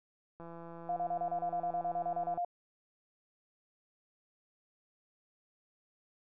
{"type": "click train", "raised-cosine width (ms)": 1, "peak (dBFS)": -35, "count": 333, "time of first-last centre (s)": [0.4, 2.376], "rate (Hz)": 168}
{"type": "tone bursts", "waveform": "sine", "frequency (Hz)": 702, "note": "F5", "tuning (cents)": 9, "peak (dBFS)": -31, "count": 15, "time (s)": [0.89, 2.448], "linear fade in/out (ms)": 2, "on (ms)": 74, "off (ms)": 32}
{"effects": []}